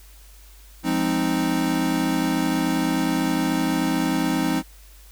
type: chord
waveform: square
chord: F minor seventh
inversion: none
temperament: equal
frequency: 174.61 / 207.7 / 261.6 / 311.1 Hz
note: F3 / Ab3 / C4 / Eb4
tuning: 0 / 0 / 0 / 0 cents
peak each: -28 / -30 / -25 / -25 dBFS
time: 0.83-4.63 s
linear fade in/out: 50 ms
effects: added 50 Hz sine -45 dBFS peak until 5.11 s + white hiss -52 dBFS RMS until 5.11 s